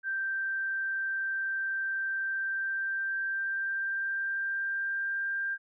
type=tone with pitch glide; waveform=sine; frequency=1568 to 1589.9 Hz; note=G6 to G6; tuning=0 to +24 cents; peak=-29 dBFS; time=0.03-5.58 s; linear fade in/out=50 ms; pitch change=+24 cents; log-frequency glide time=2.24-5.27 s; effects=none